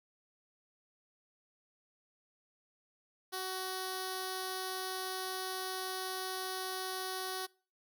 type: tone with notch filter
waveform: 5% pulse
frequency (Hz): 374.7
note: F#4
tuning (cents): +22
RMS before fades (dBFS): -39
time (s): 3.32-7.47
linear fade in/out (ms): 20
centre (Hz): 2400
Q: 1
effects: noise-tail reverb RT60 0.4 s tail -24 dB re dry